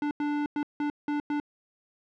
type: tone bursts at uneven times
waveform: square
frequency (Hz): 293.7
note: D4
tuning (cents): 0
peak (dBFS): -27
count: 6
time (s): 0.02-0.11 / 0.2-0.46 / 0.56-0.63 / 0.8-0.9 / 1.08-1.2 / 1.3-1.4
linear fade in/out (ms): 2
effects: low-pass 2000 Hz 12 dB/octave

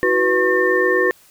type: tone cluster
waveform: sine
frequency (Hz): 324.6 / 372.5 / 491.7 / 1085 / 1805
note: E4 / F#4 / B4 / C#6 / A6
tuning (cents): -27 / +12 / -8 / -37 / +44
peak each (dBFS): -26 / -18 / -19 / -25 / -18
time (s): 0.03-1.11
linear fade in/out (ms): 0
effects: white hiss -51 dBFS RMS until 1.3 s

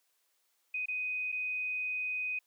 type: tone with dropouts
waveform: sine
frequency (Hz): 2500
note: D#7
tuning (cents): +8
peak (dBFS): -32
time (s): 0.74-2.39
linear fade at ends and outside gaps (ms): 5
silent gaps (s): 0.858-0.883 / 1.319-1.324
effects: white hiss -75 dBFS RMS until 2.46 s + high-pass 400 Hz 12 dB/octave

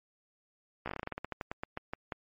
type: slowing click train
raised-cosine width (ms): 0.5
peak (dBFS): -21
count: 19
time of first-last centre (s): 0.86-2.122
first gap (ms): 15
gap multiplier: 1.16
effects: MP3 32 kbps

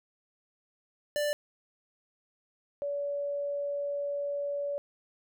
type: tone pair in turn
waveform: square / sine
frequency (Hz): 589 / 571.2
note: D5 / D5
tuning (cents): +5 / -48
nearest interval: minor second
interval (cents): 53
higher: first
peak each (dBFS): -28 / -30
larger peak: first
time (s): 1.16-1.33 / 2.82-4.78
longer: second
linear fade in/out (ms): 0
effects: none

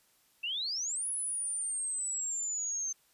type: exponential two-way sweep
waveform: sine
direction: up then down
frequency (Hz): 2637 to 10390 to 6240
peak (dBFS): -32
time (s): 0.43-2.93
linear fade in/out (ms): 10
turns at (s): 1.08
effects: white hiss -68 dBFS RMS until 3.13 s + resampled to 32000 Hz

